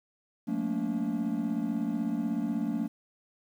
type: tone cluster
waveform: triangle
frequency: 179.3 / 216.7 / 232.9 / 285.7 Hz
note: F3 / A3 / A#3 / D4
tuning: +46 / -26 / -1 / -48 cents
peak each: -34 / -31 / -30 / -31 dBFS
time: 0.47-2.88 s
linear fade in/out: 20 ms
effects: tanh soft clip ceiling -18 dBFS + 10-bit